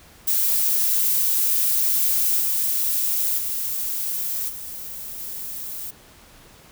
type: noise with level steps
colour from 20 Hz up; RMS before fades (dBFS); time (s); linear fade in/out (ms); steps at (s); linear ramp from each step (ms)
violet; -20 / -22 / -26 / -34 / -32; 0.27-5.91; 10; 2.39 / 3.37 / 4.48 / 5.18; 20
effects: pink hiss -49 dBFS RMS until 6.71 s